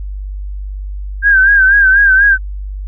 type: tone with vibrato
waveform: sine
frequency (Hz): 1584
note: G6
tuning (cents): +18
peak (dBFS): -5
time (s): 1.22-2.38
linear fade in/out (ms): 50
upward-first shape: sine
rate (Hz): 4.1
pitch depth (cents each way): 74
effects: added 49 Hz sine -20 dBFS peak until 2.87 s